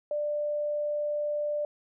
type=tone; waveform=sine; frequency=592 Hz; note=D5; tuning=14 cents sharp; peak=-27 dBFS; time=0.11-1.65 s; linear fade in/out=2 ms; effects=none